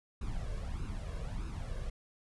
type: noise with flanger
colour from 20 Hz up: brown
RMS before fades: -38 dBFS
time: 0.21-1.9 s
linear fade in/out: 5 ms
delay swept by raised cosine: 0.76 to 1.86 ms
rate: 1.6 Hz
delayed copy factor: +0.7
effects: resampled to 24000 Hz